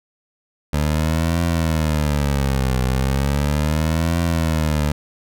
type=tone with vibrato; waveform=20% pulse; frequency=73.42 Hz; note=D2; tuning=in tune; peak=-12 dBFS; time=0.73-4.92 s; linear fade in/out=5 ms; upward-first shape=triangle; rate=0.36 Hz; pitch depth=260 cents each way; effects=none